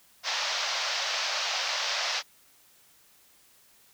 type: band-pass noise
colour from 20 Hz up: white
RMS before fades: -30 dBFS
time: 0.23-2.23 s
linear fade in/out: 50 ms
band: 550 to 5800 Hz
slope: 48 dB/octave
effects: white hiss -60 dBFS RMS until 3.93 s